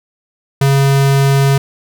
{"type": "tone", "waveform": "square", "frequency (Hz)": 137.8, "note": "C#3", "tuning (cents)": -10, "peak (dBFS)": -9, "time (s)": [0.61, 1.58], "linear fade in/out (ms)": 5, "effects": []}